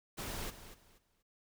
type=noise with echo; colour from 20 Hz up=pink; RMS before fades=-41 dBFS; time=0.17-0.51 s; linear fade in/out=20 ms; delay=240 ms; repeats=3; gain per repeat=-12 dB; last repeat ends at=1.23 s; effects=none